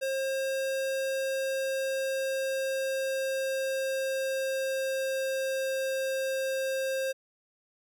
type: tone with pitch glide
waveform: square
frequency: 535 to 531.6 Hz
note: C5 to C5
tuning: +38 to +27 cents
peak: -29 dBFS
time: 0.01-7.13 s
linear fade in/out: 20 ms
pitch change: -11 cents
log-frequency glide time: 1.08-5.78 s
effects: none